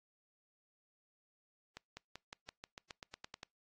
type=accelerating click train; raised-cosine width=0.2 ms; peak=-29 dBFS; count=13; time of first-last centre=1.77-3.431 s; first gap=200 ms; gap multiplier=0.93; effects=noise-tail reverb RT60 0.2 s tail -26 dB re dry + AAC 32 kbps